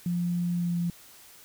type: tone with pitch glide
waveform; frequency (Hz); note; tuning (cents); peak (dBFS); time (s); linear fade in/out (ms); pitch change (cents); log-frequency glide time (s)
sine; 174.61 to 172.41; F3 to F3; 0 to -22; -25; 0.06-0.9; 2; -22; 0.54-0.78
effects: white hiss -52 dBFS RMS until 1.44 s